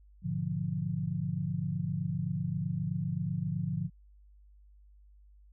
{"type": "chord", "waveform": "sine", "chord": "G# diminished seventh", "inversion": "none", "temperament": "equal", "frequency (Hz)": [103.83, 123.47, 146.83, 174.61], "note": ["G#2", "B2", "D3", "F3"], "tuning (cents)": [0, 0, 0, 0], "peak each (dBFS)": [-38, -40, -34, -34], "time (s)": [0.22, 3.9], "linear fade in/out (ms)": 50, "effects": ["added 50 Hz sine -55 dBFS peak until 5.52 s"]}